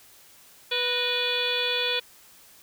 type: harmonic tone with a mistuned harmonic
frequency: 491.8 Hz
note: B4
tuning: 7 cents flat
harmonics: 1 / 2 / 3 / 4 / 5 / 6 / 7 / 8 / 9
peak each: -31 / -38 / -35 / -38 / -30 / -36 / -27 / -36 / -37 dBFS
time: 0.71-2 s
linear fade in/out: 10 ms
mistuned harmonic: 4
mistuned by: -100 cents
effects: white hiss -53 dBFS RMS until 2.62 s